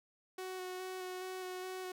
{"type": "tone with vibrato", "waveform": "sawtooth", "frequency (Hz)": 370, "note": "F#4", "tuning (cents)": 0, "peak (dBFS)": -37, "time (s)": [0.38, 1.92], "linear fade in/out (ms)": 5, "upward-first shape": "square", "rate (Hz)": 2.4, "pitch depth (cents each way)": 12, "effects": []}